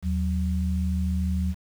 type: tone pair together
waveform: sine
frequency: 77.93 / 184.4 Hz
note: D#2 / F#3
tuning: +3 / -6 cents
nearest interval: octave + minor third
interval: 1491 cents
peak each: -24 / -27 dBFS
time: 0.02-1.55 s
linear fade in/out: 50 ms
effects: 8-bit